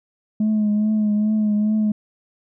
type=tone with vibrato; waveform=sine; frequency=212.4 Hz; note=G#3; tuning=39 cents sharp; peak=-14 dBFS; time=0.4-1.92 s; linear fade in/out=5 ms; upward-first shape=triangle; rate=2.4 Hz; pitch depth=39 cents each way; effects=tanh soft clip ceiling -14 dBFS